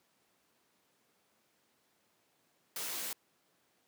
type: noise with comb filter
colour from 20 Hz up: white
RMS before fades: -39 dBFS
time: 2.76-3.13 s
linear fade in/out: 2 ms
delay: 16 ms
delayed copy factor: +0.9
effects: pink hiss -73 dBFS RMS until 3.87 s + high-pass 200 Hz 12 dB/octave